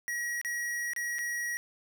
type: tone with dropouts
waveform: square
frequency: 1908 Hz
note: A#6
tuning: 40 cents sharp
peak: -32 dBFS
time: 0.08-1.57 s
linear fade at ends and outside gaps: 0 ms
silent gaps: 0.414-0.448 / 0.934-0.963 / 1.185-1.19 s
effects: none